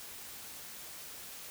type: silence
effects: white hiss -47 dBFS RMS until 1.5 s